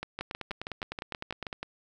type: two click trains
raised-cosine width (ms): 0.3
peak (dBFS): -19 / -19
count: 10 / 15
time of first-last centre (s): 0.03-1.468 / 0.21-1.63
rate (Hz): 6.26 / 9.86
effects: none